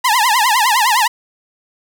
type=tone with vibrato; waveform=sawtooth; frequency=932.3 Hz; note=A#5; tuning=in tune; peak=-7 dBFS; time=0.04-1.08 s; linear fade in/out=10 ms; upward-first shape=triangle; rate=9.8 Hz; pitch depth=240 cents each way; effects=none